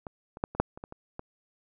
clicks, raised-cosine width 1 ms, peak -24 / -28 / -13 / -27 / -7 / -29 / -25 / -28 / -23 dBFS, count 9, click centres 0.068 / 0.371 / 0.439 / 0.55 / 0.6 / 0.775 / 0.839 / 0.924 / 1.194 s, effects none

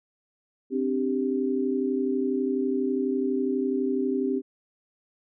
sine chord, C suspended second, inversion none, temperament equal, 261.6 / 293.7 / 392 Hz, C4 / D4 / G4, 0 / 0 / 0 cents, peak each -26 / -31 / -27 dBFS, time 0.7-4.42 s, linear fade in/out 50 ms, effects none

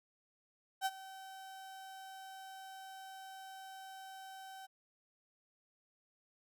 35% pulse tone with ADSR envelope, 768 Hz, G5, 36 cents flat, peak -29 dBFS, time 0.81-4.67 s, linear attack 48 ms, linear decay 40 ms, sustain -18 dB, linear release 20 ms, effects none

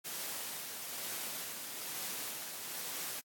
white noise with tremolo, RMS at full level -40 dBFS, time 0.04-3.21 s, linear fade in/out 20 ms, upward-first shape sine, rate 1.1 Hz, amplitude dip 35%, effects high-pass 150 Hz 12 dB/octave + AAC 64 kbps

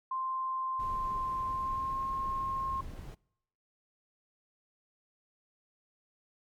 sine tone with pitch glide, 1046.5 to 1068.5 Hz, C6 to C6, 0 to +36 cents, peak -31 dBFS, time 0.11-2.81 s, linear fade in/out 5 ms, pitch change +36 cents, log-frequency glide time 1.47-2.02 s
brown noise, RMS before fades -43 dBFS, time 0.79-3.15 s, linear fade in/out 10 ms
effects noise-tail reverb RT60 0.8 s tail -25 dB re dry + MP3 96 kbps

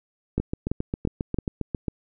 two click trains, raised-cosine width 3 ms, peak -11 / -13 dBFS, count 4 / 12, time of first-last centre 0.38-1.387 / 0.4-1.882 s, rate 2.98 / 7.42 Hz, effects none

